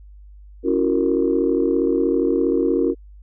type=chord; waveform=sine; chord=F# dominant seventh; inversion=second; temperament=just; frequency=277.5 / 333 / 370 / 462.5 Hz; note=C#4 / E4 / F#4 / A#4; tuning=+2 / +18 / 0 / -14 cents; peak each=-21 dBFS; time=0.63-2.95 s; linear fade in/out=50 ms; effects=tanh soft clip ceiling -6 dBFS + added 50 Hz sine -40 dBFS peak until 3.22 s